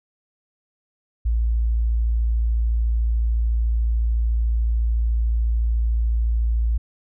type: tone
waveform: sine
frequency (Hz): 56.9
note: A#1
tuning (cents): -41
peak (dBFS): -17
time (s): 1.25-6.78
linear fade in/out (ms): 10
effects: none